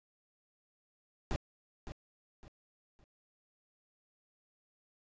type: noise with echo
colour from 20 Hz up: brown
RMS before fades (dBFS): -33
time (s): 1.31-1.36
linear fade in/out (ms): 0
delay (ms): 560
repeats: 3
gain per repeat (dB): -10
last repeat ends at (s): 3.04
effects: resampled to 16000 Hz